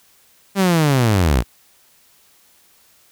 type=linear sweep; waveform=sawtooth; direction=down; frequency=200.7 to 51.91 Hz; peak=-9 dBFS; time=0.55-1.44 s; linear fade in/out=50 ms; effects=white hiss -54 dBFS RMS until 3.11 s